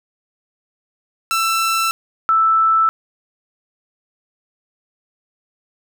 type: tone pair in turn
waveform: sawtooth / sine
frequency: 1334 / 1320.2 Hz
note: E6 / E6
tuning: +20 / +2 cents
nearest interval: unison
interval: 18 cents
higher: first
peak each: -12 / -11 dBFS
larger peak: second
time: 1.31-1.91 / 2.29-2.89 s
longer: neither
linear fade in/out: 0 ms
effects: none